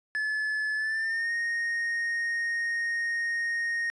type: tone with pitch glide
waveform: triangle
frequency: 1725 to 1859.5 Hz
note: A6 to A#6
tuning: -35 to -5 cents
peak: -25 dBFS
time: 0.15-3.9 s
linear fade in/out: 0 ms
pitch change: +130 cents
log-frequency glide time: 0.76-1.32 s
effects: resampled to 22050 Hz